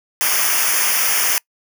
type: noise with comb filter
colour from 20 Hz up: white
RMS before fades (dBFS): -17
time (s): 0.21-1.38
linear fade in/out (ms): 0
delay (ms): 0.25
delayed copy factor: -0.95
effects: noise-tail reverb RT60 0.1 s tail -25 dB re dry